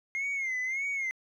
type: tone with vibrato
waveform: sine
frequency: 2122 Hz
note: C7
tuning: 24 cents sharp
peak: -27 dBFS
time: 0.15-1.11 s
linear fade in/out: 0 ms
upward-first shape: sine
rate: 1.7 Hz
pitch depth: 100 cents each way
effects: tanh soft clip ceiling -28 dBFS + 11-bit